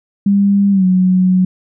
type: tone with pitch glide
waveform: sine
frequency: 200 to 184.46 Hz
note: G3 to F#3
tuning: +35 to -5 cents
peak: -8 dBFS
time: 0.26-1.45 s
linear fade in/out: 5 ms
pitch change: -140 cents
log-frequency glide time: 0.71-0.85 s
effects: none